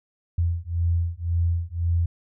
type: beating tone pair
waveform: sine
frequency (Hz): 84.2 / 86.1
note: E2 / F2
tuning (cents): +37 / -24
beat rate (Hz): 1.9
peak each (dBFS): -24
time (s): 0.38-2.06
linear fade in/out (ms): 5
effects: none